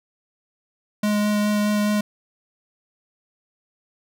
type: tone with vibrato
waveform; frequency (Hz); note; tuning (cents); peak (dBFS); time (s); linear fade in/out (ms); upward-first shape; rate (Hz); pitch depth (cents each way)
square; 208.7; G#3; +9; -19; 1.03-2.01; 5; sine; 4.8; 9
effects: none